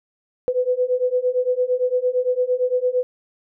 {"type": "beating tone pair", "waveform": "sine", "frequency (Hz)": [496.4, 505.2], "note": ["B4", "B4"], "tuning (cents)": [9, 39], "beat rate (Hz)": 8.8, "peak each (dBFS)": [-21, -20], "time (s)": [0.48, 3.03], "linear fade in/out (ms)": 0, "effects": []}